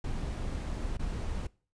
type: noise with dropouts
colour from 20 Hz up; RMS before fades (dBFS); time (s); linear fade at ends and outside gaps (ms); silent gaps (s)
brown; -34; 0.04-1.47; 5; 0.971-0.993
effects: noise-tail reverb RT60 0.4 s tail -22 dB re dry + resampled to 22050 Hz